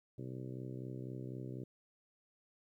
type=harmonic tone; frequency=64 Hz; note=C2; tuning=38 cents flat; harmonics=2 / 3 / 4 / 5 / 6 / 7 / 8 / 9; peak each=-44 / -51 / -51 / -50 / -51 / -57 / -60 / -61 dBFS; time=0.18-1.64 s; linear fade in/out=5 ms; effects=13-bit